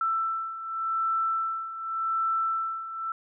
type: beating tone pair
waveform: sine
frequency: 1330 / 1330.87 Hz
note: E6 / E6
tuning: +15 / +16 cents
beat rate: 0.87 Hz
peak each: -32 / -27 dBFS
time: 0.01-3.12 s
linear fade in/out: 2 ms
effects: none